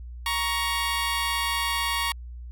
15% pulse tone pair together, 938 / 1115.5 Hz, A#5 / C#6, +11 / +11 cents, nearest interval minor third, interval 300 cents, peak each -21 dBFS, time 0.26-2.12 s, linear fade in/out 2 ms, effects added 60 Hz sine -36 dBFS peak until 2.51 s

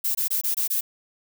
violet noise bursts, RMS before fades -24 dBFS, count 6, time 0.04-0.81 s, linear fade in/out 10 ms, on 110 ms, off 22 ms, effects none

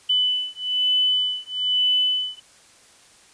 sine beating tone pair, 2999 / 3000.1 Hz, F#7 / F#7, +23 / +23 cents, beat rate 1.1 Hz, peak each -22 dBFS, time 0.09-2.4 s, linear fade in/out 10 ms, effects white hiss -52 dBFS RMS until 3.33 s + resampled to 22050 Hz

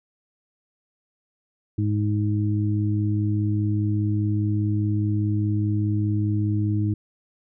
harmonic tone, 104.9 Hz, G#2, 18 cents sharp, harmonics 1 / 2 / 3, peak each -21 / -29 / -27 dBFS, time 1.78-6.94 s, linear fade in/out 5 ms, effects none

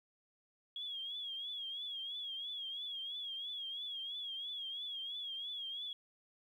sine tone with vibrato, 3313 Hz, G#7, 5 cents flat, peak -40 dBFS, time 0.76-5.93 s, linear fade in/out 2 ms, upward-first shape triangle, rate 3 Hz, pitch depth 98 cents each way, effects 12-bit

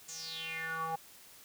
square tone with band-pass filter sweep, 162.5 Hz, E3, 24 cents flat, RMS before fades -39 dBFS, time 0.08-0.96 s, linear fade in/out 10 ms, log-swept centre 7200 to 810 Hz, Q 6.5, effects white hiss -56 dBFS RMS until 1.44 s

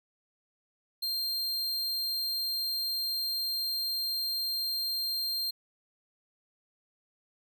45% pulse tone, 4186 Hz, C8, in tune, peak -29 dBFS, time 1.02-5.51 s, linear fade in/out 10 ms, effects none

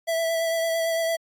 square tone with vibrato, 659.3 Hz, E5, in tune, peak -23 dBFS, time 0.07-1.17 s, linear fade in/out 20 ms, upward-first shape sine, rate 8.9 Hz, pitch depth 17 cents each way, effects AAC 64 kbps

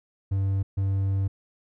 triangle tone bursts at uneven times, 97.3 Hz, G2, 12 cents flat, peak -20 dBFS, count 2, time 0.31-0.63 / 0.77-1.28 s, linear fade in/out 10 ms, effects none

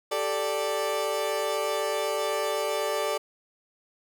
30% pulse chord, G suspended second, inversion none, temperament equal, 392 / 440 / 587.3 Hz, G4 / A4 / D5, 0 / 0 / 0 cents, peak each -31 / -28 / -26 dBFS, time 0.11-3.18 s, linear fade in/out 10 ms, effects none

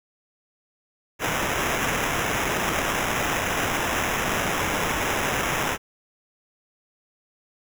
violet noise with sample-and-hold, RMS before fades -25 dBFS, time 1.19-5.78 s, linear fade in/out 50 ms, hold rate 4410 Hz, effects none

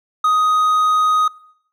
triangle tone, 1250 Hz, D#6, 8 cents sharp, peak -10 dBFS, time 0.24-1.28 s, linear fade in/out 5 ms, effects noise-tail reverb RT60 0.7 s tail -23 dB re dry

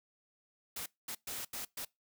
white noise bursts at uneven times, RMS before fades -41 dBFS, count 5, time 0.76-0.86 / 1.08-1.15 / 1.27-1.45 / 1.53-1.65 / 1.77-1.85 s, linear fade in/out 5 ms, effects noise-tail reverb RT60 0.2 s tail -23 dB re dry

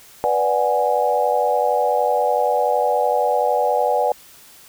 sine chord, G# half-diminished seventh, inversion first, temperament equal, 493.9 / 587.3 / 740 / 830.6 Hz, B4 / D5 / F#5 / G#5, 0 / 0 / 0 / 0 cents, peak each -21 dBFS, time 0.24-4.12 s, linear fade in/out 0 ms, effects white hiss -46 dBFS RMS until 4.68 s

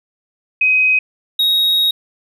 sine / triangle tone pair in turn, 2521 / 3777 Hz, D#7 / A#7, +22 / +22 cents, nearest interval perfect fifth, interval 700 cents, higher second, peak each -10 dBFS, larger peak neither, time 0.61-0.99 / 1.39-1.91 s, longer second, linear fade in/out 5 ms, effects none

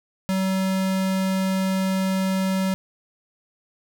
square tone, 190 Hz, F#3, 46 cents sharp, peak -21 dBFS, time 0.29-2.74 s, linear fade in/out 0 ms, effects none

